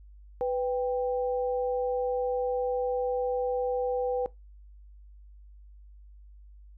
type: tone pair together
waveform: sine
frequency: 497 / 789 Hz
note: B4 / G5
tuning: +11 / +11 cents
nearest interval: minor sixth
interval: 800 cents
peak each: -26 / -33 dBFS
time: 0.41-4.26 s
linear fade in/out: 0 ms
effects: noise-tail reverb RT60 0.2 s tail -20 dB re dry + added 50 Hz sine -48 dBFS peak until 6.77 s